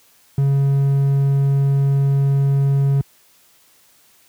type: tone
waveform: triangle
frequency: 138.6 Hz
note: C#3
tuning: in tune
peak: -11 dBFS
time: 0.38-3.01 s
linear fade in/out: 0 ms
effects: white hiss -54 dBFS RMS until 4.28 s + high-pass 60 Hz 12 dB/octave